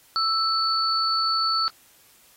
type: tone pair together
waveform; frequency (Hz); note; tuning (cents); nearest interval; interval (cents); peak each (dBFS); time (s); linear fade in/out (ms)
sine; 1320 / 4467; E6 / C#8; +2 / +12; octave + major sixth; 2110; -23; 0.16-1.68; 0
effects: white hiss -56 dBFS RMS until 2.36 s + AAC 48 kbps